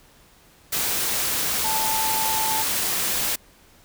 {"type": "tone in noise", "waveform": "sine", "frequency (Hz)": 880, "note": "A5", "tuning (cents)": 0, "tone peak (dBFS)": -25, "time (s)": [1.64, 2.63], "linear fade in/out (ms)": 10, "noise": "white", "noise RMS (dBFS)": -24, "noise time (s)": [0.72, 3.36], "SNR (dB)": -4, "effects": ["pink hiss -54 dBFS RMS until 3.84 s"]}